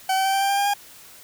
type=tone with pitch steps; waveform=40% pulse; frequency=761 / 768.1 / 775.2 / 782.4 / 789.7 / 797 / 804.4 / 811.9 Hz; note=F#5 / G5 / G5 / G5 / G5 / G5 / G5 / G#5; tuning=+48 / -35 / -20 / -4 / +13 / +28 / +44 / -39 cents; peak=-18 dBFS; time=0.09-0.738 s; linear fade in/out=5 ms; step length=81 ms; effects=white hiss -46 dBFS RMS until 1.23 s